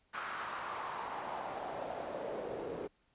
pink noise with band-pass filter sweep, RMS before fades -41 dBFS, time 0.13-2.88 s, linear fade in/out 20 ms, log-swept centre 1400 to 420 Hz, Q 2.6, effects pink hiss -74 dBFS RMS until 3.14 s + resampled to 8000 Hz

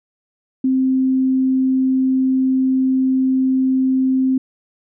sine tone, 261.6 Hz, C4, in tune, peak -13 dBFS, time 0.64-4.38 s, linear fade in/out 5 ms, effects none

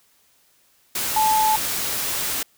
sine tone in noise, 869 Hz, A5, 22 cents flat, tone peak -16 dBFS, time 1.16-1.56 s, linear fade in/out 5 ms, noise white, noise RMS -25 dBFS, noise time 0.95-2.43 s, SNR +6 dB, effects white hiss -60 dBFS RMS until 2.57 s

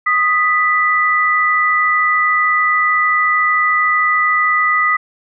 sine tone pair together, 1244.5 / 1975.5 Hz, D#6 / B6, 0 / 0 cents, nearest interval minor sixth, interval 800 cents, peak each -14 dBFS, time 0.06-4.97 s, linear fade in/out 10 ms, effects none

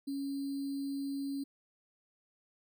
sine tone with sample-and-hold, 277.2 Hz, C#4, in tune, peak -34 dBFS, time 0.07-1.44 s, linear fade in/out 10 ms, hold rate 4410 Hz, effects none

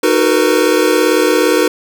square chord, B major seventh, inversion first, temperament equal with one note detuned, 311.1 / 370 / 456.3 / 493.9 Hz, D#4 / F#4 / A#4 / B4, 0 / 0 / -37 / 0 cents, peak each -16 dBFS, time 0.03-1.68 s, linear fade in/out 5 ms, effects none

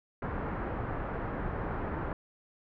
pink low-pass noise, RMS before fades -35 dBFS, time 0.22-2.13 s, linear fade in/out 2 ms, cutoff 1600 Hz, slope 24 dB/octave, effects none

